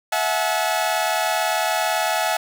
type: tone cluster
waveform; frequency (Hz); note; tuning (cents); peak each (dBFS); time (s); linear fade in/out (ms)
sawtooth; 653 / 731 / 858; E5 / F#5 / A5; -17 / -21 / -44; -20; 0.12-2.37; 5
effects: none